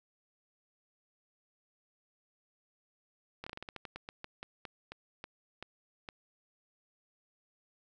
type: slowing click train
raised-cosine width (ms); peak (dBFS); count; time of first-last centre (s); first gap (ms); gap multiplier
0.3; -26; 18; 3.44-6.088; 25; 1.2
effects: none